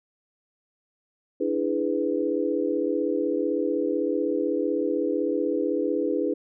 sine chord, E dominant seventh, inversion third, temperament equal with one note detuned, 293.7 / 329.6 / 415.3 / 497 Hz, D4 / E4 / G#4 / B4, 0 / 0 / 0 / +11 cents, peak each -28 dBFS, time 1.4-6.34 s, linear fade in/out 10 ms, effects none

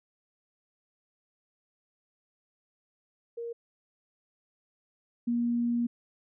sine tone pair in turn, 467.6 / 237.6 Hz, A#4 / A#3, +5 / +33 cents, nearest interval octave, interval 1172 cents, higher first, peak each -34 / -25 dBFS, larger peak second, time 3.37-3.53 / 5.27-5.87 s, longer second, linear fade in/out 10 ms, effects none

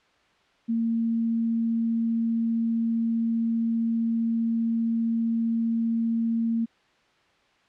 sine tone, 228.8 Hz, A#3, 32 cents flat, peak -22 dBFS, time 0.68-6.66 s, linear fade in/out 20 ms, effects white hiss -62 dBFS RMS until 7.68 s + low-pass 3000 Hz 12 dB/octave

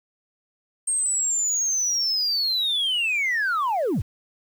sine linear sweep, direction down, 8580 to 54.7 Hz, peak -19 dBFS, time 0.87-4.02 s, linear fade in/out 10 ms, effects tanh soft clip ceiling -18 dBFS + 8-bit

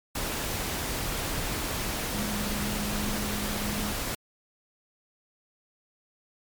sine tone in noise, 207.7 Hz, G#3, in tune, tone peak -33 dBFS, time 2.14-3.94 s, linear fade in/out 5 ms, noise pink, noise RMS -31 dBFS, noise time 0.15-4.15 s, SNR -5 dB, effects MP3 96 kbps

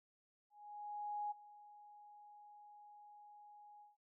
sine tone with ADSR envelope, 830.6 Hz, G#5, in tune, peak -38 dBFS, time 0.5-3.97 s, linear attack 810 ms, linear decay 16 ms, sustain -19 dB, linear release 160 ms, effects none

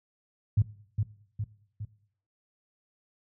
sine tone with echo, 104.8 Hz, G#2, 16 cents sharp, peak -18 dBFS, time 0.57-0.62 s, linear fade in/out 5 ms, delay 410 ms, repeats 3, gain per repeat -5 dB, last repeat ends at 1.85 s, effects noise-tail reverb RT60 0.6 s tail -18 dB re dry + high-pass 60 Hz 12 dB/octave

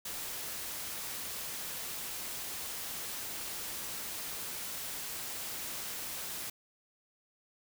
white noise, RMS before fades -40 dBFS, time 0.05-6.5 s, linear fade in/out 5 ms, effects none

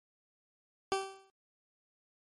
20% pulse tone with exponential decay, 387.3 Hz, G4, 21 cents flat, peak -22 dBFS, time 0.92-1.3 s, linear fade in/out 0 ms, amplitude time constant 82 ms, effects MP3 48 kbps

